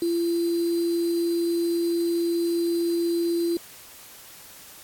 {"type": "tone with sample-and-hold", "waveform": "sine", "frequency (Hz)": 340, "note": "F4", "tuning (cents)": -46, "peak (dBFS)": -21, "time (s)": [0.02, 3.57], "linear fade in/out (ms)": 2, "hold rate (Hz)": 4410, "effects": ["white hiss -46 dBFS RMS until 4.83 s", "AAC 64 kbps"]}